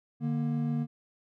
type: tone pair together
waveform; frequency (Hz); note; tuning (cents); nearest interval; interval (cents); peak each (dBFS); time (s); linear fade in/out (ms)
triangle; 148.66 / 235.7; D3 / A#3; +21 / +19; minor sixth; 798; -28; 0.2-0.87; 50
effects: none